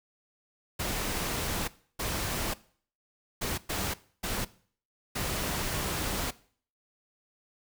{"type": "noise bursts at uneven times", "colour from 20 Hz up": "pink", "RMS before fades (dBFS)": -32, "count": 6, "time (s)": [[0.79, 1.68], [1.99, 2.54], [3.41, 3.58], [3.69, 3.94], [4.23, 4.45], [5.15, 6.31]], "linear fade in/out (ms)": 10, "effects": ["noise-tail reverb RT60 0.5 s tail -19 dB re dry"]}